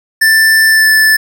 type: tone with pitch glide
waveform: square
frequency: 1771 to 1752.7 Hz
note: A6 to A6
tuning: +11 to -7 cents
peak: -6 dBFS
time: 0.21-1.17 s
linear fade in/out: 10 ms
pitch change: -18 cents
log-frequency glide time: 0.68-0.89 s
effects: 7-bit